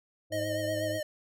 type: harmonic tone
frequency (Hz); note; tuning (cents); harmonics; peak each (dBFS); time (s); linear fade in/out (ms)
105.1; G#2; +21; 1 / 3 / 5 / 6; -37 / -37 / -39 / -42; 0.3-1.01; 50
type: tone with vibrato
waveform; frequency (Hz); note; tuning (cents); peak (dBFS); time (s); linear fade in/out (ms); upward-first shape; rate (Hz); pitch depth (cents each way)
square; 616; D#5; -17; -32; 0.32-1.03; 5; triangle; 8.2; 50
effects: none